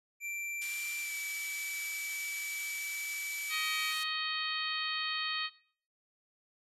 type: tone with pitch glide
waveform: square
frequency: 2351 to 2300 Hz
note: D7 to D7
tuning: +1 to -37 cents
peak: -38 dBFS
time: 0.2-3.94 s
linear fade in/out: 50 ms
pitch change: -38 cents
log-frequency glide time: 1.01-1.13 s
type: band-pass noise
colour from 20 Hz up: white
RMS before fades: -44 dBFS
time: 0.61-4.04 s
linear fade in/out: 10 ms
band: 1900 to 13000 Hz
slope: 12 dB/octave
type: harmonic tone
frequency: 627 Hz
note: D#5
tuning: 13 cents sharp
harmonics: 2 / 3 / 4 / 5 / 6 / 7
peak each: -40 / -40 / -40 / -40 / -40 / -40 dBFS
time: 3.49-5.5 s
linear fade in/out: 50 ms
effects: noise-tail reverb RT60 0.5 s tail -18 dB re dry + resampled to 32000 Hz